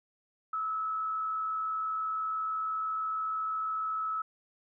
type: tone with frequency modulation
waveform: sine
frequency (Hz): 1297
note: E6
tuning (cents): -28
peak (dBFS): -30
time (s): 0.53-4.22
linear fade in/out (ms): 5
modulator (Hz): 79.8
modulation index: 0.29
effects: none